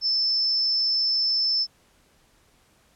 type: tone with amplitude modulation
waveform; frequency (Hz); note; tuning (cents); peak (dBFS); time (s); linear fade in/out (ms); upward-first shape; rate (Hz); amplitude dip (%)
sine; 5274; E8; 0; -18; 0.01-1.67; 50; sine; 266; 45
effects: pink hiss -61 dBFS RMS until 2.95 s + low-pass 12000 Hz 12 dB/octave